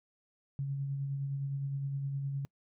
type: tone with tremolo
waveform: sine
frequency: 138.59 Hz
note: C#3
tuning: in tune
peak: -31 dBFS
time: 0.59-2.45 s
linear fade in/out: 0 ms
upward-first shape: sine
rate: 9.7 Hz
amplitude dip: 30%
effects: noise-tail reverb RT60 0.1 s tail -26 dB re dry